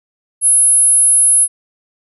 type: tone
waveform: sine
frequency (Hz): 10600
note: E9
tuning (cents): +9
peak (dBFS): -7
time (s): 0.41-1.48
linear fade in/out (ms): 50
effects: none